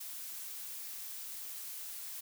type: noise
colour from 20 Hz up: blue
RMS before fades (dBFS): -44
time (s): 0-2.21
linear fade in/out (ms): 10
effects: none